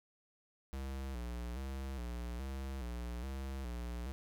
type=tone with vibrato; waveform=square; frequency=63.2 Hz; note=B1; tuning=41 cents sharp; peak=-40 dBFS; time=0.73-4.12 s; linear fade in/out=0 ms; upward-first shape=square; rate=1.2 Hz; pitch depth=100 cents each way; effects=none